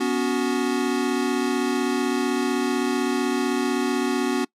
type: chord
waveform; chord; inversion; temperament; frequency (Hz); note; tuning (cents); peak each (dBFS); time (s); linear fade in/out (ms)
square; B suspended second; none; equal with one note detuned; 246.9 / 282.7 / 370; B3 / C#4 / F#4; 0 / +34 / 0; -26; 0-4.45; 10
effects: noise-tail reverb RT60 0.1 s tail -23 dB re dry + low-pass 10000 Hz 12 dB/octave